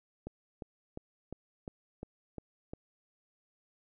click train, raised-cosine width 2 ms, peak -27 dBFS, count 8, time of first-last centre 0.27-2.735 s, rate 2.84 Hz, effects none

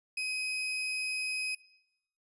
35% pulse tone, 2522 Hz, D#7, 23 cents sharp, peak -30 dBFS, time 0.17-1.55 s, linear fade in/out 5 ms, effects noise-tail reverb RT60 0.8 s tail -21 dB re dry + resampled to 24000 Hz

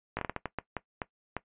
slowing click train, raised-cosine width 0.5 ms, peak -17 dBFS, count 11, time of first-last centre 0.17-1.367 s, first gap 18 ms, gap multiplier 1.39, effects noise-tail reverb RT60 0.1 s tail -18 dB re dry + resampled to 8000 Hz

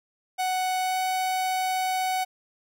45% pulse tone with pitch glide, 743 to 747.3 Hz, F#5 to F#5, +7 to +17 cents, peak -24 dBFS, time 0.38-2.25 s, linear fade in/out 20 ms, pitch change +10 cents, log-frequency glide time 0.81-0.99 s, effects none

